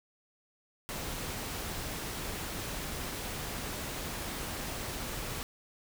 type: noise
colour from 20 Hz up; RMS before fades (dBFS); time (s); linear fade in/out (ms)
pink; -38; 0.89-5.43; 0
effects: none